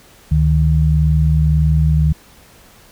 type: tone pair together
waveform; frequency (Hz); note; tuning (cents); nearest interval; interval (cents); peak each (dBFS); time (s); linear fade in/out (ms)
sine; 72.35 / 154.2; D2 / D#3; -25 / -15; octave + minor second; 1310; -13; 0.31-2.13; 10
effects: pink hiss -46 dBFS RMS until 2.91 s